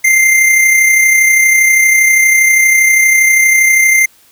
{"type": "tone with amplitude modulation", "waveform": "square", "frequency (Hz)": 2093, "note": "C7", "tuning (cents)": 0, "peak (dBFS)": -5, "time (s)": [0.04, 4.06], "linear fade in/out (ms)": 10, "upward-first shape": "sine", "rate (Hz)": 32.5, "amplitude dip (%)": 35, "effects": ["white hiss -47 dBFS RMS until 4.31 s"]}